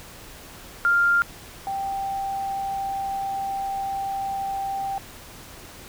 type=tone pair in turn; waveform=sine; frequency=1396.9 / 784 Hz; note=F6 / G5; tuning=0 / 0 cents; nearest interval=minor seventh; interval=1000 cents; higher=first; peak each=-16 / -25 dBFS; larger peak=first; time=0.85-1.22 / 1.67-4.98 s; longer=second; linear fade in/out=0 ms; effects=pink hiss -43 dBFS RMS until 5.88 s